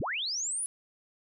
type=linear sweep; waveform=sine; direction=up; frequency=30.87 to 10280 Hz; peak=-30 dBFS; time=0-0.66 s; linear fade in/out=0 ms; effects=none